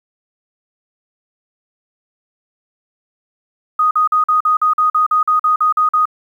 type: tone bursts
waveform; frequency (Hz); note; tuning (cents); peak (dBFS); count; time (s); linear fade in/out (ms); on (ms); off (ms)
sine; 1244.5; D#6; 0; -10; 14; 3.79-6.055; 5; 120; 45
effects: 8-bit